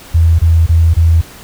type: tone bursts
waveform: sine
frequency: 82.41 Hz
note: E2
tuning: in tune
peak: -5 dBFS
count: 4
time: 0.14-1.215 s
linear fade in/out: 10 ms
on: 250 ms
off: 25 ms
effects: pink hiss -35 dBFS RMS until 1.43 s